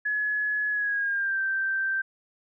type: tone with pitch glide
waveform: sine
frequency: 1696 to 1564.2 Hz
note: G#6 to G6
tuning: +36 to -4 cents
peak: -24 dBFS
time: 0.05-2.02 s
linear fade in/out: 10 ms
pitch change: -140 cents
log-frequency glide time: 0.7-1.4 s
effects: none